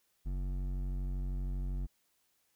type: tone with hard clipping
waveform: sine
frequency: 46.36 Hz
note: F#1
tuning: 4 cents sharp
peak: -35 dBFS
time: 0.25-1.87 s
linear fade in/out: 20 ms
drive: 11 dB
effects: white hiss -75 dBFS RMS until 2.55 s